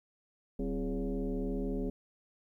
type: tone with frequency modulation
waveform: sine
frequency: 112 Hz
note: A2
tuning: 31 cents sharp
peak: -31 dBFS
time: 0.59-1.9 s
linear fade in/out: 5 ms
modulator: 150 Hz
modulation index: 2.3
effects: 12-bit